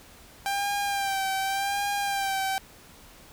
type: tone with vibrato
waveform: sawtooth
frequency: 790 Hz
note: G5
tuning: 13 cents sharp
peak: -22 dBFS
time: 0.46-2.58 s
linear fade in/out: 0 ms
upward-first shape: sine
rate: 0.87 Hz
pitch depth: 42 cents each way
effects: pink hiss -51 dBFS RMS until 3.32 s